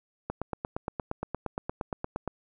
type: click train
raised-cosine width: 1 ms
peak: -17 dBFS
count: 18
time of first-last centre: 0.3-2.277 s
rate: 8.6 Hz
effects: none